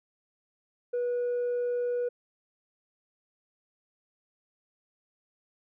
triangle tone with tanh clipping, 486.7 Hz, B4, 25 cents flat, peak -27 dBFS, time 0.93-2.09 s, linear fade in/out 10 ms, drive 6 dB, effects none

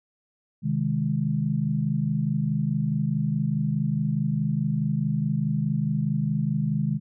sine chord, Ab major, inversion first, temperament equal, 130.81 / 155.56 / 207.7 Hz, C3 / Eb3 / Ab3, 0 / 0 / 0 cents, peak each -28 / -25 / -27 dBFS, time 0.62-7 s, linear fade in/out 50 ms, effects none

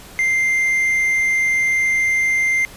triangle tone, 2093 Hz, C7, in tune, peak -13 dBFS, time 0.19-2.65 s, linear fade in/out 0 ms, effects pink hiss -40 dBFS RMS until 2.76 s + resampled to 32000 Hz

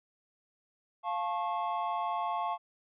triangle chord, F augmented, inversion none, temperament just, 698.5 / 873.1 / 1091.3 Hz, F5 / A5 / C#6, 0 / -14 / -27 cents, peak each -33 dBFS, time 1.03-2.58 s, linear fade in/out 50 ms, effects resampled to 8000 Hz

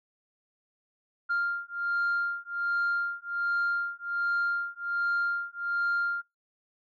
sine beating tone pair, 1396.9 / 1398.2 Hz, F6 / F6, 0 / +2 cents, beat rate 1.3 Hz, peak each -29 dBFS, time 1.29-6.22 s, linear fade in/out 20 ms, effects noise-tail reverb RT60 0.2 s tail -25 dB re dry + tanh soft clip ceiling -22 dBFS

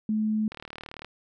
sine tone, 215.7 Hz, A3, 34 cents flat, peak -23 dBFS, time 0.09-0.48 s, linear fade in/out 2 ms
click train, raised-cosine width 0.3 ms, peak -23 dBFS, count 21, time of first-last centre 0.52-1.046 s, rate 38 Hz
effects none

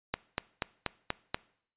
click train, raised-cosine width 0.3 ms, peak -13 dBFS, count 6, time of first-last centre 0.14-1.345 s, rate 4.15 Hz, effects noise-tail reverb RT60 0.6 s tail -21 dB re dry + resampled to 8000 Hz

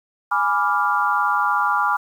sine chord, G# diminished seventh, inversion none, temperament equal, 830.6 / 987.8 / 1174.7 / 1396.9 Hz, G#5 / B5 / D6 / F6, 0 / 0 / 0 / 0 cents, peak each -23 / -23 / -21 / -22 dBFS, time 0.31-1.97 s, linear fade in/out 10 ms, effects 8-bit

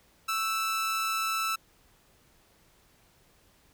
sawtooth tone with amplitude modulation, 1318.5 Hz, E6, in tune, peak -22 dBFS, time 0.28-1.56 s, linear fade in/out 10 ms, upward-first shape sine, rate 215 Hz, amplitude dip 40%, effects pink hiss -63 dBFS RMS until 3.73 s

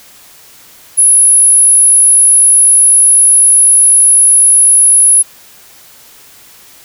sine tone, 10548 Hz, E9, in tune, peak -3 dBFS, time 0.97-5.23 s, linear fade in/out 20 ms, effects white hiss -39 dBFS RMS until 6.84 s

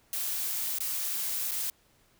blue noise with dropouts, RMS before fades -32 dBFS, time 0.13-1.7 s, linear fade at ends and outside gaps 1 ms, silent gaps 0.786-0.804 / 1.511-1.516 s, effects pink hiss -65 dBFS RMS until 2.19 s

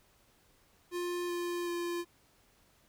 square tone with pitch steps, 352.3 / 349.3 / 346.2 Hz, F4 / F4 / F4, +15 / 0 / -15 cents, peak -34 dBFS, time 0.91-2.05 s, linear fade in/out 50 ms, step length 380 ms, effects pink hiss -67 dBFS RMS until 2.88 s

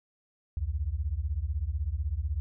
sine beating tone pair, 66.1 / 82.1 Hz, C2 / E2, +18 / -6 cents, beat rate 16 Hz, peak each -31 dBFS, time 0.57-2.4 s, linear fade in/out 0 ms, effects none

